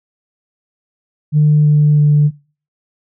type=tone with pitch steps; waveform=sine; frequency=150.3 / 149.09 / 147.89 Hz; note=D3 / D3 / D3; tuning=+40 / +26 / +12 cents; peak=-6 dBFS; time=1.32-2.31 s; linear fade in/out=50 ms; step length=330 ms; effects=noise-tail reverb RT60 0.4 s tail -23 dB re dry + tanh soft clip ceiling -3 dBFS